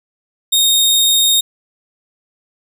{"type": "tone", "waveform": "sawtooth", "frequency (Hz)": 3706, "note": "A#7", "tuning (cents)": -11, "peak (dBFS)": -7, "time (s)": [0.52, 1.41], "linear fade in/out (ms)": 10, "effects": []}